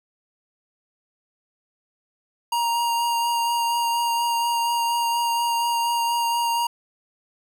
square tone with vibrato, 939 Hz, A#5, 12 cents sharp, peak -21 dBFS, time 2.52-6.67 s, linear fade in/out 5 ms, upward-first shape sine, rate 4.2 Hz, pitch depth 12 cents each way, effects none

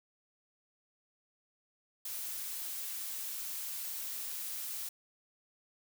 blue noise, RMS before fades -40 dBFS, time 2.05-4.89 s, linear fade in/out 5 ms, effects none

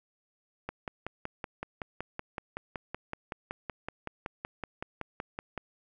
click train, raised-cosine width 0.5 ms, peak -20 dBFS, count 27, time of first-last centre 0.69-5.577 s, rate 5.32 Hz, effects none

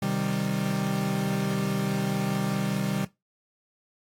40% pulse chord, C minor, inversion none, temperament equal, 130.81 / 155.56 / 196 Hz, C3 / Eb3 / G3, 0 / 0 / 0 cents, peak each -31 / -30 / -27 dBFS, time 0.02-3.05 s, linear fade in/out 5 ms, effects noise-tail reverb RT60 0.2 s tail -19 dB re dry + AAC 64 kbps

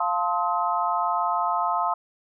sine chord, F dominant seventh, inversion none, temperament equal with one note detuned, 698.5 / 880 / 1046.5 / 1273.6 Hz, F5 / A5 / C6 / Eb6, 0 / 0 / 0 / +40 cents, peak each -27 dBFS, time 0-1.94 s, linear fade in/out 5 ms, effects none

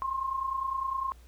sine tone pair together, 1041 / 1070.9 Hz, C6 / C6, -9 / +40 cents, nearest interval unison, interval 49 cents, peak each -35 / -30 dBFS, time 0.02-1.12 s, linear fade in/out 0 ms, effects added 60 Hz sine -50 dBFS peak until 1.27 s + pink hiss -62 dBFS RMS until 1.27 s

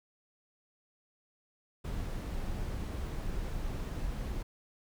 brown noise, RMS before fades -36 dBFS, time 1.84-4.43 s, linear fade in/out 10 ms, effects none

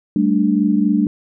sine chord, G suspended second, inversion none, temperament equal, 196 / 220 / 293.7 Hz, G3 / A3 / D4, 0 / 0 / 0 cents, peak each -17 dBFS, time 0.16-1.07 s, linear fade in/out 2 ms, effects none

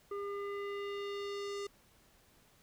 square tone with low-pass filter sweep, 403 Hz, G4, 48 cents sharp, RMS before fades -40 dBFS, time 0.11-1.67 s, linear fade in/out 5 ms, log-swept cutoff 1200 to 6800 Hz, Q 1.5, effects pink hiss -66 dBFS RMS until 2.62 s

